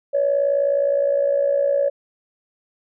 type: tone with amplitude modulation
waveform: sine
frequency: 564 Hz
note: C#5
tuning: 30 cents sharp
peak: -12 dBFS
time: 0.13-1.9 s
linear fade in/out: 20 ms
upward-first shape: sine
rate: 59.6 Hz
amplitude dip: 70%
effects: tanh soft clip ceiling -9 dBFS